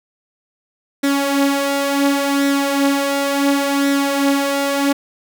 sawtooth tone with flanger, 279.5 Hz, C#4, 14 cents sharp, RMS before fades -17 dBFS, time 1.03-4.93 s, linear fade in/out 10 ms, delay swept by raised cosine 0.52 to 5.72 ms, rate 0.7 Hz, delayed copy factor +0.55, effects none

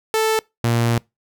sawtooth tone pair in turn, 440 / 117.42 Hz, A4 / A#2, 0 / +13 cents, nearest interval octave + major seventh, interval 2287 cents, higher first, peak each -12 dBFS, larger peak neither, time 0.14-0.39 / 0.64-0.98 s, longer second, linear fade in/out 0 ms, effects noise-tail reverb RT60 0.2 s tail -24 dB re dry

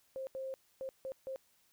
sine tone bursts at uneven times, 530 Hz, C5, 22 cents sharp, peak -38 dBFS, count 5, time 0.16-0.27 / 0.35-0.54 / 0.81-0.89 / 1.05-1.12 / 1.27-1.36 s, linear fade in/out 0 ms, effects white hiss -71 dBFS RMS until 1.72 s

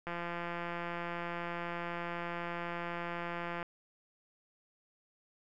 click train, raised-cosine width 0.5 ms, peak -24 dBFS, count 613, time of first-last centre 0.07-3.628 s, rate 172 Hz, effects none

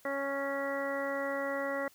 harmonic tone, 277.2 Hz, C#4, in tune, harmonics 1 / 2 / 3 / 4 / 5 / 6 / 7, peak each -40 / -34 / -44 / -42 / -42 / -47 / -39 dBFS, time 0.05-1.88 s, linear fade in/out 2 ms, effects white hiss -62 dBFS RMS until 1.94 s

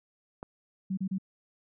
click, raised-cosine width 1 ms, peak -25 dBFS, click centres 0.429 s
sine tone bursts, 190 Hz, F#3, 46 cents sharp, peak -28 dBFS, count 3, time 0.9-1.184 s, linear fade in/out 10 ms, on 74 ms, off 31 ms
effects none

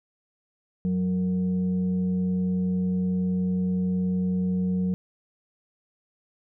sine tone with frequency modulation, 183.4 Hz, F#3, 15 cents flat, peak -22 dBFS, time 0.85-4.94 s, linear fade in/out 0 ms, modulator 276 Hz, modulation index 0.34, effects none

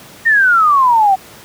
sine exponential sweep, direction down, 1864.7 to 749 Hz, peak -7 dBFS, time 0.25-1.16 s, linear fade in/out 20 ms, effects pink hiss -38 dBFS RMS until 1.44 s + high-pass 100 Hz 12 dB/octave

